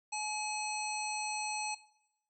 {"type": "harmonic tone with a mistuned harmonic", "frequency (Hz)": 850, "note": "G#5", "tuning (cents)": 40, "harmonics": [1, 3, 5, 7, 9, 10], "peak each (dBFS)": [-38, -41, -45, -44, -43, -49], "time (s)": [0.12, 1.75], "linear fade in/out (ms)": 10, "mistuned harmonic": 9, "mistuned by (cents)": 18, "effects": ["noise-tail reverb RT60 0.8 s tail -17 dB re dry"]}